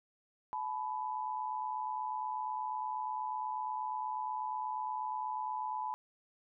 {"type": "tone pair together", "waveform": "sine", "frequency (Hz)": [863.7, 992], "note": ["A5", "B5"], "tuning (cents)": [-32, 7], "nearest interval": "major second", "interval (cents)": 239, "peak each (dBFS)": [-38, -37], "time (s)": [0.53, 5.94], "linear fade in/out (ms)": 0, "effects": []}